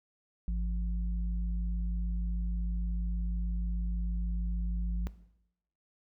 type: tone pair together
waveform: sine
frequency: 53.21 / 176.1 Hz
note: G#1 / F3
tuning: +43 / +15 cents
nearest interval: octave + major sixth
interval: 2072 cents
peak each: -29 / -39 dBFS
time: 0.48-5.07 s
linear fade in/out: 0 ms
effects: noise-tail reverb RT60 0.8 s tail -17 dB re dry